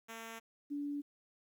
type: tone pair in turn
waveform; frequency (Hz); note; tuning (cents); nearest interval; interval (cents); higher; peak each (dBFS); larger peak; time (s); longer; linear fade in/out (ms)
5% pulse / sine; 226.5 / 288.2; A#3 / D4; -50 / -33; major third; 417; second; -34 / -36; first; 0.08-0.4 / 0.7-1.02; neither; 20
effects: 12-bit